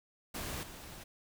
pink noise with level steps, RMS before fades -40 / -49 dBFS, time 0.34-1.04 s, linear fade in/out 10 ms, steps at 0.63 s, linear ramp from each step 2 ms, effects none

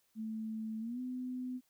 sine tone with pitch glide, 220 to 252.7 Hz, A3 to B3, 0 to +40 cents, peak -37 dBFS, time 0.15-1.61 s, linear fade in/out 50 ms, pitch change +240 cents, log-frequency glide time 0.8-1 s, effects white hiss -75 dBFS RMS until 1.69 s

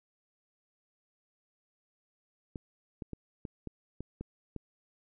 clicks, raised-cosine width 3 ms, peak -26 dBFS, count 8, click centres 2.558 / 3.022 / 3.133 / 3.452 / 3.673 / 4.006 / 4.21 / 4.563 s, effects none

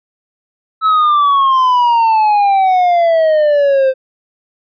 triangle exponential sweep, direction down, 1308 to 519 Hz, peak -6 dBFS, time 0.81-3.94 s, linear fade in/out 50 ms, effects resampled to 11025 Hz

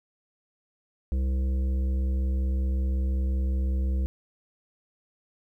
harmonic tone, 65.41 Hz, C2, in tune, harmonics 1 / 3 / 5 / 7 / 8, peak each -23 / -37 / -43 / -49 / -49 dBFS, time 1.12-4.06 s, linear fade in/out 0 ms, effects 11-bit

